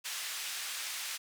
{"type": "band-pass noise", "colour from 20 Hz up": "pink", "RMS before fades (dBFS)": -39, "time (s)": [0.04, 1.18], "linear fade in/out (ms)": 20, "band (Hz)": [2000, 12000], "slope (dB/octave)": 12, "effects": []}